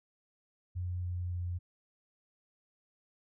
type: tone with pitch steps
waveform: sine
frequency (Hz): 89.5 / 88.93 / 88.37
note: F2 / F2 / F2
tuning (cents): +43 / +32 / +21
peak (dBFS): -33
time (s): 0.75-1.59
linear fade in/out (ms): 20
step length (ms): 280
effects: none